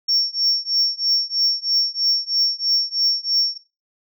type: tone with tremolo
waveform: sine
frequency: 5480 Hz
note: F8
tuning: 34 cents flat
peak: -12 dBFS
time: 0.08-3.58 s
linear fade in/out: 10 ms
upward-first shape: triangle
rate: 3.1 Hz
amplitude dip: 95%
effects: noise-tail reverb RT60 0.3 s tail -20 dB re dry + tanh soft clip ceiling -11 dBFS